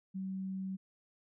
sine tone, 190.4 Hz, F#3, 50 cents sharp, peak -36 dBFS, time 0.14-0.77 s, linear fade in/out 20 ms, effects none

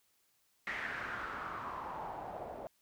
white noise with low-pass filter sweep, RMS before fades -42 dBFS, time 0.67-2.67 s, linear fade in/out 0 ms, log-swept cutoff 2000 to 620 Hz, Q 4.1, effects white hiss -74 dBFS RMS until 2.81 s

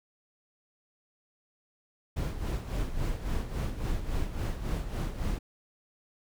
brown noise with tremolo, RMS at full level -29 dBFS, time 2.16-5.39 s, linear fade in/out 10 ms, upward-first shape sine, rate 3.6 Hz, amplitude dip 65%, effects none

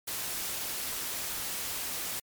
white noise, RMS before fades -35 dBFS, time 0.07-2.2 s, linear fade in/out 10 ms, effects MP3 96 kbps

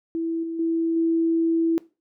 sine tone with level steps, 329.6 Hz, E4, in tune, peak -23 / -27 / -20 / -18 dBFS, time 0.15-1.78 s, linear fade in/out 0 ms, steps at 0.43 / 0.59 / 0.96 s, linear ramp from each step 5 ms, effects noise-tail reverb RT60 0.3 s tail -20 dB re dry

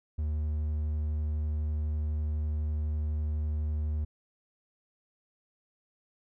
triangle tone, 76 Hz, D#2, 40 cents flat, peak -26 dBFS, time 0.18-4.05 s, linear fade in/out 10 ms, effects none

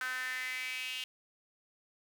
sawtooth tone with high-pass filter sweep, 255.6 Hz, C4, 40 cents flat, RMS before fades -38 dBFS, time 0.01-1.04 s, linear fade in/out 0 ms, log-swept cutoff 1500 to 2900 Hz, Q 5.9, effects none

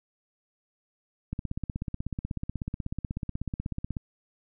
click train, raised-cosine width 5 ms, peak -19 dBFS, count 44, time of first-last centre 1.33-3.968 s, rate 16.3 Hz, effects none

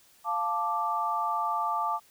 sine chord, D minor, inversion first, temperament equal, 698.5 / 880 / 1174.7 Hz, F5 / A5 / D6, 0 / 0 / 0 cents, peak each -34 / -30 / -29 dBFS, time 0.24-2 s, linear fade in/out 50 ms, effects white hiss -60 dBFS RMS until 2.1 s

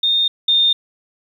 sine tone pair in turn, 3659 / 3638 Hz, A#7 / A#7, -33 / -43 cents, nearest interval unison, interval 10 cents, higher first, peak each -13 / -11 dBFS, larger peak second, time 0.03-0.28 / 0.48-0.73 s, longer neither, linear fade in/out 5 ms, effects 8-bit

